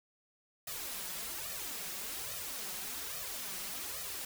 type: noise with flanger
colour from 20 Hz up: white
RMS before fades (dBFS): -41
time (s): 0.67-4.25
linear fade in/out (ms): 5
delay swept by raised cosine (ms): 1.6 to 5.5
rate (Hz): 1.2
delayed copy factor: +1
effects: none

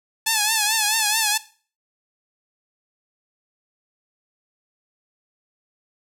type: tone with vibrato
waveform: 5% pulse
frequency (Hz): 864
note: A5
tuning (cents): -32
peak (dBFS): -6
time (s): 0.26-1.38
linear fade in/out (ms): 10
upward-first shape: triangle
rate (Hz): 4.6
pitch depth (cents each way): 94
effects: noise-tail reverb RT60 0.4 s tail -17 dB re dry

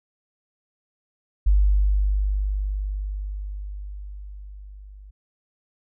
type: tone with level ramp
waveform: sine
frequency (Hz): 49.81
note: G1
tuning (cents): +28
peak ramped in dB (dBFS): -13 to -41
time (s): 1.46-5.11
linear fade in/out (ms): 10
effects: none

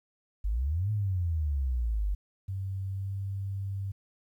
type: exponential two-way sweep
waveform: sine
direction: up then down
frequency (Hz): 47.22 to 108.5 to 47.22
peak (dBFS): -26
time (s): 0.44-2.15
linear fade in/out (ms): 10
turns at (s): 0.91
type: tone with pitch glide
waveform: sine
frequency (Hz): 96.3 to 97.98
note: G2 to G2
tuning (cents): -30 to 0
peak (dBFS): -31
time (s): 2.48-3.92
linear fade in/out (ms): 10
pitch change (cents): +30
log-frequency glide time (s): 2.88-3.12
effects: 11-bit

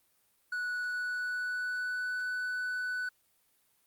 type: tone with pitch glide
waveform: triangle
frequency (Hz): 1473 to 1493.6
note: F#6 to F#6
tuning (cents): -8 to +16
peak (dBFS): -30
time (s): 0.52-3.09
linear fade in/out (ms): 5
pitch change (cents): +24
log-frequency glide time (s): 0.74-2.22
effects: white hiss -71 dBFS RMS until 3.86 s + Opus 32 kbps

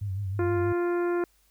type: tone with vibrato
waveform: sine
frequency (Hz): 98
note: G2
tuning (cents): 0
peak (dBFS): -28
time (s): 0.01-0.73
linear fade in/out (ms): 10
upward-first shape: sine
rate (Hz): 6.3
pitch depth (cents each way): 79
type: harmonic tone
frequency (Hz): 349.2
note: F4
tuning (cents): 0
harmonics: 1 / 2 / 3 / 4 / 5 / 6 / 7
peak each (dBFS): -24 / -37 / -38 / -38 / -44 / -51 / -51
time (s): 0.39-1.24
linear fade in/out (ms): 2
effects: added 50 Hz sine -66 dBFS peak until 1.5 s + white hiss -66 dBFS RMS until 1.5 s

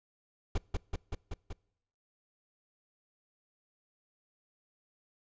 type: noise with echo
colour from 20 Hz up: brown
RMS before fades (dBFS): -29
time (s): 0.55-0.58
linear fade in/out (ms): 5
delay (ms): 190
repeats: 5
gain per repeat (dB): -2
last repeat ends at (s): 1.53
effects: noise-tail reverb RT60 0.8 s tail -26 dB re dry + resampled to 16000 Hz

